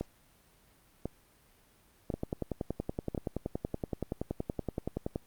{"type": "two click trains", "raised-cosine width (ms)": 2, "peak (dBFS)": [-20, -19], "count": [4, 33], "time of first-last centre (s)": [[0.01, 3.148], [2.14, 5.159]], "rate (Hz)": [0.956, 10.6], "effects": ["pink hiss -64 dBFS RMS until 5.26 s", "Opus 32 kbps"]}